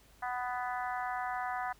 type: harmonic tone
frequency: 248.2 Hz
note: B3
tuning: 9 cents sharp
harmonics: 3 / 4 / 5 / 6 / 7 / 8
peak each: -36 / -40 / -42 / -43 / -44 / -48 dBFS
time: 0.22-1.73 s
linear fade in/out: 10 ms
effects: added 50 Hz sine -63 dBFS peak until 1.79 s + pink hiss -63 dBFS RMS until 1.79 s